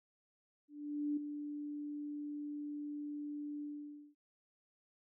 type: tone with ADSR envelope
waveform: sine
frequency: 293.7 Hz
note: D4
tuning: in tune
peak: -32 dBFS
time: 0.68-4.15 s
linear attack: 490 ms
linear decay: 6 ms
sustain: -8 dB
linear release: 530 ms
effects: none